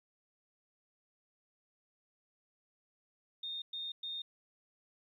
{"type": "tone bursts", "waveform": "sine", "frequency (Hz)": 3666, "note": "A#7", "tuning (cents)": -30, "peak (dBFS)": -38, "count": 3, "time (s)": [3.43, 4.22], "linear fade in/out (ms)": 5, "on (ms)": 190, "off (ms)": 110, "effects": ["12-bit"]}